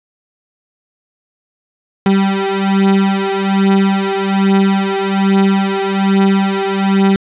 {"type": "beating tone pair", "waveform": "35% pulse", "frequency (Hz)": [194.4, 195.6], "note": ["G3", "G3"], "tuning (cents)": [-14, -4], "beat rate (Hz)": 1.2, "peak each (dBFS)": -12, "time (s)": [2.06, 7.16], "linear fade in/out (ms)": 2, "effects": ["resampled to 8000 Hz", "8-bit"]}